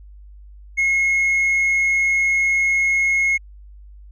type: tone with hard clipping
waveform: triangle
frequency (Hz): 2166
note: C#7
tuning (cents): -41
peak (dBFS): -14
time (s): 0.77-3.38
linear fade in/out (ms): 20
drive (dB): 1
effects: added 50 Hz sine -39 dBFS peak until 4.11 s